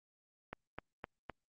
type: click train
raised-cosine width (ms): 0.5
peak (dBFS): -27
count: 4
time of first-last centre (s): 0.53-1.297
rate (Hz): 3.91
effects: Opus 48 kbps